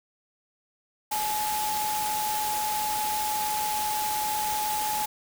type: tone in noise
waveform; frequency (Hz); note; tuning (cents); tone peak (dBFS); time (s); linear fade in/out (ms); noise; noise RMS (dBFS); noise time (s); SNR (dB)
sine; 850; G#5; +40; -27; 1.11-5.06; 10; white; -32; 1.11-5.06; +2
effects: none